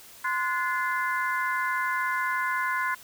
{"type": "harmonic tone with a mistuned harmonic", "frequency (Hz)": 345, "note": "F4", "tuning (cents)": -21, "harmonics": [3, 4, 5, 6], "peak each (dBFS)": [-28, -30, -32, -34], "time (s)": [0.24, 2.95], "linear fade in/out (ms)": 10, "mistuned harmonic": 4, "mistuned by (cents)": 96, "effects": ["white hiss -49 dBFS RMS until 3.03 s"]}